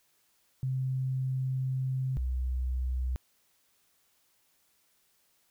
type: tone pair in turn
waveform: sine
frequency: 130.81 / 63.32 Hz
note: C3 / B1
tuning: 0 / +44 cents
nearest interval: octave + minor second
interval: 1256 cents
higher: first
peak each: -28 dBFS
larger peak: neither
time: 0.63-2.17 / 2.17-3.16 s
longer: first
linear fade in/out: 0 ms
effects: white hiss -70 dBFS RMS until 5.5 s